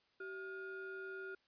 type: ring-modulated tone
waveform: triangle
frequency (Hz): 521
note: C5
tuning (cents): -7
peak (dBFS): -39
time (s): 0.2-1.35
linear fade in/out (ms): 5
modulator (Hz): 904
effects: white hiss -75 dBFS RMS until 1.47 s + resampled to 11025 Hz